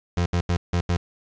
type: tone bursts at uneven times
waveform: 30% pulse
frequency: 87.31 Hz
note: F2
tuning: in tune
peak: -17 dBFS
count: 5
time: 0.17-0.26 / 0.33-0.41 / 0.49-0.57 / 0.73-0.81 / 0.89-0.97 s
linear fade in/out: 5 ms
effects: resampled to 16000 Hz + 8-bit